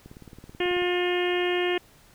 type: click train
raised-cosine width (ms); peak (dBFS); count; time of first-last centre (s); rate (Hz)
3; -31; 15; 0.06-0.821; 18.4
type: harmonic tone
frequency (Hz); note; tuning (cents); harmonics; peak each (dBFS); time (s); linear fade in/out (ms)
356.5; F4; +36; 1 / 2 / 3 / 4 / 5 / 6 / 7 / 8 / 9; -24 / -33 / -39 / -41 / -33 / -35 / -36 / -34 / -39; 0.6-1.78; 5
effects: pink hiss -56 dBFS RMS until 2.14 s